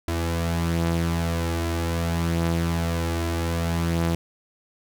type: tone pair together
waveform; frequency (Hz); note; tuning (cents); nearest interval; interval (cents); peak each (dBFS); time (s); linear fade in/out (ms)
sawtooth; 84 / 167.37; E2 / E3; +33 / +27; octave; 1194; -20 / -23; 0.08-4.15; 0
effects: none